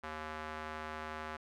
square tone with band-pass filter, 77.78 Hz, D#2, in tune, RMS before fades -43 dBFS, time 0.03-1.37 s, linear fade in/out 10 ms, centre 1300 Hz, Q 1.2, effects none

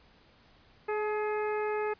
harmonic tone with a mistuned harmonic, 422.2 Hz, G#4, 29 cents sharp, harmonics 1 / 2 / 3 / 4 / 5 / 6, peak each -30 / -36 / -40 / -42 / -44 / -46 dBFS, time 0.88-1.94 s, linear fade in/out 10 ms, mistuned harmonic 2, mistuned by +25 cents, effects pink hiss -61 dBFS RMS until 1.99 s + resampled to 11025 Hz

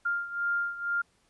sine beating tone pair, 1399 / 1401.1 Hz, F6 / F6, +3 / +5 cents, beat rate 2.1 Hz, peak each -29 / -33 dBFS, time 0.05-1.02 s, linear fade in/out 10 ms, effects pink hiss -68 dBFS RMS until 1.29 s + resampled to 24000 Hz

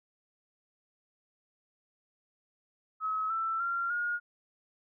sine tone with pitch steps, 1283 / 1330.5 / 1379.9 / 1431 Hz, E6 / E6 / F6 / F6, -47 / +16 / -21 / +42 cents, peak -29 dBFS, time 3-4.2 s, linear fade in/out 50 ms, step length 300 ms, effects none

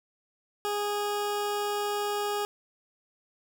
20% pulse tone, 412.5 Hz, G#4, 12 cents flat, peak -23 dBFS, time 0.65-2.45 s, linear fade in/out 0 ms, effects none

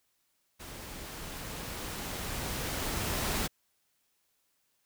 pink noise with level ramp, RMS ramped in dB -45 to -31 dBFS, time 0.59-3.48 s, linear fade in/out 20 ms, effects white hiss -75 dBFS RMS until 4.85 s

